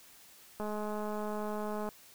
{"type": "click train", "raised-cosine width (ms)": 1, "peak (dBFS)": -25, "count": 273, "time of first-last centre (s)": [0.6, 1.889], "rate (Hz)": 211, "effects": ["white hiss -57 dBFS RMS until 2.14 s"]}